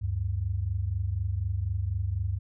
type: tone pair together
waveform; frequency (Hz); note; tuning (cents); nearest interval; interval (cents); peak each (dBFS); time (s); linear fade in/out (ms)
sine; 74.05 / 98.1; D2 / G2; +15 / +2; perfect fourth; 487; -31 / -28; 0.01-2.39; 20
effects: none